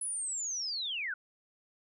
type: linear sweep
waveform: sine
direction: down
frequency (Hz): 10220 to 1414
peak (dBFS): -33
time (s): 0.01-1.14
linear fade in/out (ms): 5
effects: none